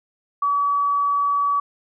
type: tone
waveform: sine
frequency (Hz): 1141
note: C#6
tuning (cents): +50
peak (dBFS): -17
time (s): 0.42-1.6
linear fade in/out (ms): 5
effects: none